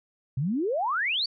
sine exponential sweep, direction up, 121.7 to 4699 Hz, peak -24 dBFS, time 0.37-1.26 s, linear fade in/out 5 ms, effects none

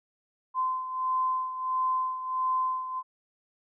sine beating tone pair, 1031 / 1032.5 Hz, C6 / C6, -26 / -23 cents, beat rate 1.5 Hz, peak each -27 / -33 dBFS, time 0.54-3.03 s, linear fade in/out 50 ms, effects none

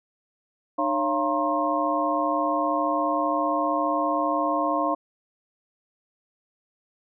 sine tone cluster, 302.5 / 554 / 687 / 936 / 1067 Hz, D#4 / C#5 / F5 / A#5 / C6, -49 / -1 / -29 / +7 / +34 cents, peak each -28 / -29 / -27 / -30 / -26 dBFS, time 0.78-4.95 s, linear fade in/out 10 ms, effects none

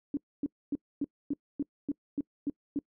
sine tone bursts, 285.5 Hz, D4, 49 cents flat, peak -27 dBFS, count 10, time 0.14-2.79 s, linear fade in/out 2 ms, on 31 ms, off 260 ms, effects noise-tail reverb RT60 0.1 s tail -25 dB re dry

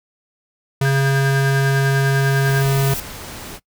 square tone, 136.7 Hz, C#3, 24 cents flat, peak -15 dBFS, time 0.81-2.94 s, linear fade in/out 5 ms
triangle tone with tremolo, 1602 Hz, G6, 37 cents sharp, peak -19 dBFS, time 0.85-2.62 s, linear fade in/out 0 ms, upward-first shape sine, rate 10 Hz, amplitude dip 70%
blue noise with exponential growth, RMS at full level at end -26 dBFS, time 1.11-3 s, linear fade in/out 2 ms, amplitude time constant 410 ms
pink noise, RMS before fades -33 dBFS, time 2.43-3.6 s, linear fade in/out 50 ms
effects noise-tail reverb RT60 0.1 s tail -22 dB re dry

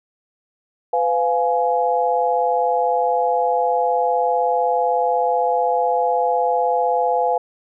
sine chord, F diminished, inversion second, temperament just, 502.9 / 698.5 / 838.1 Hz, Cb5 / F5 / Ab5, +31 / 0 / +16 cents, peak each -20 dBFS, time 0.93-7.38 s, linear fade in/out 5 ms, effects none

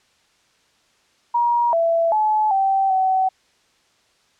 sine tone with pitch steps, 951 / 667 / 858 / 776 / 757 Hz, A#5 / E5 / A5 / G5 / F#5, +34 / +20 / -44 / -18 / +39 cents, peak -15 dBFS, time 1.34-3.29 s, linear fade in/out 10 ms, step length 390 ms, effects white hiss -60 dBFS RMS until 4.39 s + low-pass 6000 Hz 12 dB/octave

